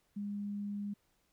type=tone; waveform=sine; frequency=203.8 Hz; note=G#3; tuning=32 cents flat; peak=-36 dBFS; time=0.16-0.94 s; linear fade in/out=10 ms; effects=pink hiss -75 dBFS RMS until 1.32 s